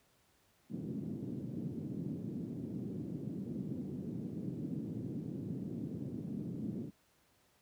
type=band-pass noise; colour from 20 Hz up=white; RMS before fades=-41 dBFS; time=0.69-6.91 s; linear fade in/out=50 ms; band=120 to 280 Hz; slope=24 dB/octave; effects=pink hiss -71 dBFS RMS until 7.61 s + high-pass 60 Hz 12 dB/octave